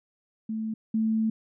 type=tone pair in turn; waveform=sine; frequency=220 / 220.9 Hz; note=A3 / A3; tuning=0 / +7 cents; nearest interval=unison; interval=7 cents; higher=second; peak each=-28 / -22 dBFS; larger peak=second; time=0.49-0.74 / 0.94-1.3 s; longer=second; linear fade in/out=5 ms; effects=none